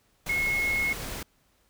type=tone in noise; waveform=sine; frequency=2171 Hz; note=C#7; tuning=37 cents flat; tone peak=-24 dBFS; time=0.29-0.93 s; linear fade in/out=5 ms; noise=pink; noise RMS=-36 dBFS; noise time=0.26-1.23 s; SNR=+9 dB; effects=pink hiss -67 dBFS RMS until 1.69 s